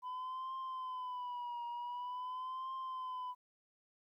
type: tone with vibrato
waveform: sine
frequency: 1000 Hz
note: B5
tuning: 21 cents sharp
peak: -37 dBFS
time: 0.02-3.35 s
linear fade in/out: 50 ms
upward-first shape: triangle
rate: 0.46 Hz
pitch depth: 91 cents each way
effects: tanh soft clip ceiling -39 dBFS + 13-bit